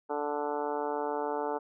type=harmonic tone; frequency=146.83 Hz; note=D3; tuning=in tune; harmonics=2 / 3 / 4 / 5 / 6 / 7 / 8 / 9 / 10; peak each=-40 / -34 / -38 / -39 / -35 / -45 / -45 / -45 / -49 dBFS; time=0.09-1.59 s; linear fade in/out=20 ms; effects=none